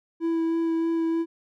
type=tone with vibrato; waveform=triangle; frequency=329.6 Hz; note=E4; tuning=in tune; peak=-20 dBFS; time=0.2-1.26 s; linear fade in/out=50 ms; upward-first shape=sine; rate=3.2 Hz; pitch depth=11 cents each way; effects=none